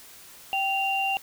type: tone pair together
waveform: sine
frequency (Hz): 779 / 2776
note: G5 / F7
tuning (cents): -11 / -11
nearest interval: octave + minor seventh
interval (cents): 2200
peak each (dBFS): -26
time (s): 0.53-1.17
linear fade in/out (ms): 0
effects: white hiss -48 dBFS RMS until 1.22 s